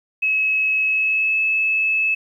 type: tone with pitch glide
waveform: sine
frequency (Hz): 2574 to 2602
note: E7 to E7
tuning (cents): -42 to -23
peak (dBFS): -16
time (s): 0.22-2.15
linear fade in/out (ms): 10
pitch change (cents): +19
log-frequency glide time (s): 0.85-1.4
effects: 9-bit